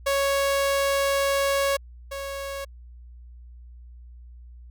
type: tone pair in turn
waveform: sawtooth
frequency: 554.4 / 552.4 Hz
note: C#5 / C#5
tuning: 0 / -6 cents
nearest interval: unison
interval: 6 cents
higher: first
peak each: -17 / -27 dBFS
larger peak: first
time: 0.06-1.77 / 2.11-2.65 s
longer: first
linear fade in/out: 10 ms
effects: added 60 Hz sine -42 dBFS peak until 4.7 s